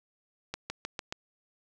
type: accelerating click train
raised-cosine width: 0.2 ms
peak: -17 dBFS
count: 5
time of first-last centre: 0.54-1.125 s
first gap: 160 ms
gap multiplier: 0.94
effects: none